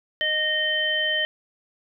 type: harmonic tone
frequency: 617 Hz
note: D#5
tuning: 15 cents flat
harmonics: 1 / 3 / 5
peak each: -30 / -24 / -24 dBFS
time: 0.21-1.25 s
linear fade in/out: 0 ms
effects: none